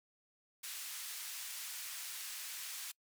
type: band-pass noise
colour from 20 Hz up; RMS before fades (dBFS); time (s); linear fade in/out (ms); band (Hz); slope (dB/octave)
white; -45; 0.63-2.92; 10; 1500 to 14000; 12
effects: noise-tail reverb RT60 0.1 s tail -25 dB re dry